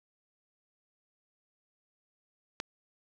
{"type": "click", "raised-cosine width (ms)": 0.2, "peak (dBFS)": -16, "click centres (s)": 2.601, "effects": []}